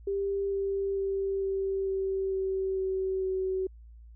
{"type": "tone with pitch steps", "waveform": "sine", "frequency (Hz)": [395.9, 393.2, 390.4, 387.8, 385.1, 382.4, 379.8, 377.1], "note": ["G4", "G4", "G4", "G4", "G4", "G4", "F#4", "F#4"], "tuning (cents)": [17, 5, -7, -19, -31, -43, 45, 33], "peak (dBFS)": -27, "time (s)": [0.07, 3.67], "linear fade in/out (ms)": 5, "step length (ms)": 450, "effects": ["added 57 Hz sine -47 dBFS peak until 4.15 s"]}